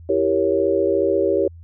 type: chord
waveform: sine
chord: E diminished seventh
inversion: none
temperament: equal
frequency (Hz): 329.6 / 392 / 466.2 / 554.4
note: E4 / G4 / Bb4 / Db5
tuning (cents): 0 / 0 / 0 / 0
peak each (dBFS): -23 / -19 / -23 / -21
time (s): 0.09-1.48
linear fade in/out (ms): 5
effects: added 84 Hz sine -38 dBFS peak until 1.63 s